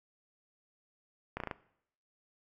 slowing click train, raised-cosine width 0.5 ms, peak -21 dBFS, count 5, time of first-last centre 1.37-1.512 s, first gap 32 ms, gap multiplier 1.07, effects noise-tail reverb RT60 0.7 s tail -19 dB re dry

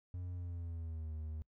triangle tone with pitch glide, 89.5 to 77.91 Hz, F2 to D#2, +43 to +3 cents, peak -38 dBFS, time 0.14-1.42 s, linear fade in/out 0 ms, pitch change -240 cents, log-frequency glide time 0.33-1.13 s, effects noise-tail reverb RT60 0.1 s tail -26 dB re dry

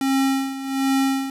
square tone with tremolo, 269.5 Hz, C#4, 49 cents flat, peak -17 dBFS, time 0.01-1.3 s, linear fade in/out 2 ms, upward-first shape sine, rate 1.3 Hz, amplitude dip 75%, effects resampled to 32000 Hz + 8-bit

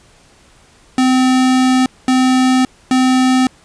square tone bursts at uneven times, 257.3 Hz, C4, 29 cents flat, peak -10 dBFS, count 3, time 0.98-1.86 / 2.08-2.65 / 2.91-3.47 s, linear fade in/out 2 ms, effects pink hiss -48 dBFS RMS until 3.64 s + resampled to 22050 Hz

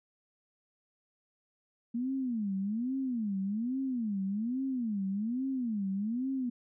sine tone with vibrato, 227.1 Hz, A#3, 45 cents flat, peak -30 dBFS, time 1.94-6.5 s, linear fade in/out 10 ms, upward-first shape sine, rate 1.2 Hz, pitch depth 290 cents each way, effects none

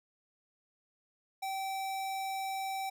square tone, 773 Hz, G5, 24 cents flat, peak -35 dBFS, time 1.42-2.9 s, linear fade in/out 10 ms, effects none

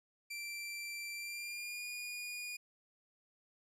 sawtooth tone with pitch glide, 2349 to 2443 Hz, D7 to D#7, 0 to -32 cents, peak -38 dBFS, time 0.3-2.57 s, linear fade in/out 10 ms, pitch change +68 cents, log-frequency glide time 1.15-1.87 s, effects resampled to 32000 Hz

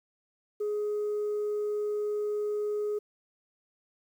sine tone, 418.3 Hz, G#4, 12 cents sharp, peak -26 dBFS, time 0.6-2.99 s, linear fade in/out 10 ms, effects tanh soft clip ceiling -26 dBFS + 10-bit

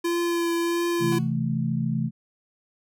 square tone with vibrato, 341.1 Hz, F4, 41 cents flat, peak -23 dBFS, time 0.04-1.19 s, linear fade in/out 10 ms, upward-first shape triangle, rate 1.5 Hz, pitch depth 18 cents each way
sine chord, A minor, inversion first, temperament just, 132 / 165 / 220 Hz, C3 / E3 / A3, +16 / +2 / 0 cents, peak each -27 dBFS, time 0.99-2.11 s, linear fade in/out 50 ms
20% pulse tone with exponential decay, 369.7 Hz, F#4, 1 cent flat, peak -28 dBFS, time 1.12-1.38 s, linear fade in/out 1 ms, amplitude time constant 55 ms
effects none

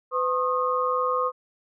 sine tone cluster, 505 / 1074 / 1238 Hz, B4 / C6 / D#6, +39 / +45 / -9 cents, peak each -26 dBFS, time 0.11-1.32 s, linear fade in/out 50 ms, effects none

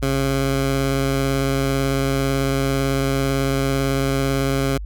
15% pulse tone with vibrato, 136.3 Hz, C#3, 29 cents flat, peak -12 dBFS, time 0.02-4.78 s, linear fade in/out 10 ms, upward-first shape sine, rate 18 Hz, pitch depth 13 cents each way, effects added 50 Hz sine -27 dBFS peak until 4.85 s

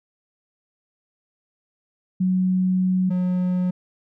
sine / triangle tone pair in turn, 185 / 181.4 Hz, F#3 / F#3, 0 / -34 cents, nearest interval unison, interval 34 cents, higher first, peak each -17 dBFS, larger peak neither, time 2.2-3.1 / 3.1-3.71 s, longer first, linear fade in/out 10 ms, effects none

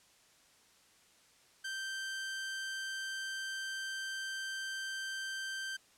sawtooth tone, 1563 Hz, G6, 6 cents flat, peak -34 dBFS, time 1.64-5.77 s, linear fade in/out 10 ms, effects white hiss -65 dBFS RMS until 5.97 s + low-pass 9000 Hz 12 dB/octave

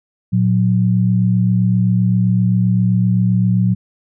sine tone pair together, 115.22 / 182.9 Hz, A#2 / F#3, -20 / -20 cents, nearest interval minor sixth, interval 800 cents, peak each -14 dBFS, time 0.32-3.75 s, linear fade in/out 20 ms, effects none

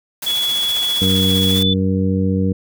white noise with tremolo, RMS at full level -26 dBFS, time 0.22-1.63 s, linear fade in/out 5 ms, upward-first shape sine, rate 15 Hz, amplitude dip 35%
sine tone with pitch glide, 3378 to 3485 Hz, G#7 to A7, +29 to -17 cents, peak -16 dBFS, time 0.26-1.74 s, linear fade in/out 10 ms, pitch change +54 cents, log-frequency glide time 1.49-1.61 s
harmonic tone, 94.8 Hz, F#2, 43 cents sharp, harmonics 1 / 2 / 3 / 4 / 5, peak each -19 / -17 / -23 / -32 / -24 dBFS, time 1.01-2.53 s, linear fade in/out 10 ms
effects none

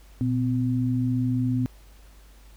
sine tone pair together, 120 / 254.3 Hz, B2 / C4, -49 / -49 cents, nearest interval octave + minor second, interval 1300 cents, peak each -24 dBFS, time 0.21-1.66 s, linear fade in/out 0 ms, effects added 50 Hz sine -48 dBFS peak until 2.56 s + pink hiss -57 dBFS RMS until 2.56 s

